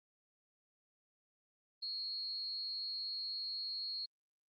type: tone with amplitude modulation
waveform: sine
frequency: 4287 Hz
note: C8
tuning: 41 cents sharp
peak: -36 dBFS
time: 1.82-4.06 s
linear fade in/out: 10 ms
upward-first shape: sine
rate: 217 Hz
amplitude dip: 55%
effects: Opus 48 kbps